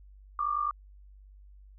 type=tone pair together; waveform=sine; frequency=1150.4 / 1200 Hz; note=D6 / D6; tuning=-36 / +37 cents; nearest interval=minor second; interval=73 cents; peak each=-31 / -29 dBFS; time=0.39-0.71 s; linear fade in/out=2 ms; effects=added 49 Hz sine -50 dBFS peak until 1.78 s